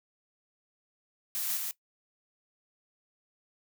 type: noise with echo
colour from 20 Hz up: blue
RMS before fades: -33 dBFS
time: 1.35-1.57 s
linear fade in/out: 0 ms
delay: 140 ms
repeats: 1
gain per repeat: -2 dB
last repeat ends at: 1.71 s
effects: noise-tail reverb RT60 0.1 s tail -18 dB re dry